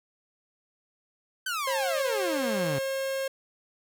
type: exponential sweep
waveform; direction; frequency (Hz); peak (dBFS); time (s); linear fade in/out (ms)
sawtooth; down; 1568 to 130.81; -25; 1.46-2.79; 5
type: tone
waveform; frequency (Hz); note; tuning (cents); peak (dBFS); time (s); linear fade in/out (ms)
45% pulse; 538; C5; +48; -28; 1.67-3.28; 5
effects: none